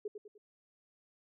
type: tone with echo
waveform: sine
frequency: 416.8 Hz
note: G#4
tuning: 6 cents sharp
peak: -35 dBFS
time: 0.05-0.08 s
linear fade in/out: 5 ms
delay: 100 ms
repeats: 3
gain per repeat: -7 dB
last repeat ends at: 0.38 s
effects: none